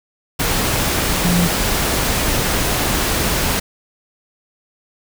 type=tone in noise; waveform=sine; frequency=174.61 Hz; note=F3; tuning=in tune; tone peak=-14 dBFS; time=1.24-1.48 s; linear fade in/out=10 ms; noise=pink; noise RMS=-18 dBFS; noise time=0.39-3.6 s; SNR=+1 dB; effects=none